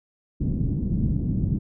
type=low-pass noise; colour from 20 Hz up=white; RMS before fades=-24 dBFS; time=0.4-1.59 s; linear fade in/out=10 ms; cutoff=220 Hz; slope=24 dB/octave; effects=none